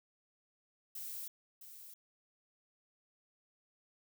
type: noise with echo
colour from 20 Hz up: violet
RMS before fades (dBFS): -44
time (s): 0.95-1.28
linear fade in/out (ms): 5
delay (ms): 660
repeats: 1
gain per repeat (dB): -9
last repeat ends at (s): 1.94
effects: none